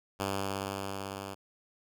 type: tone with level ramp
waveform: 5% pulse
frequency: 98 Hz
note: G2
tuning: in tune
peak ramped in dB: -19 to -28 dBFS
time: 0.19-1.35 s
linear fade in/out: 20 ms
effects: none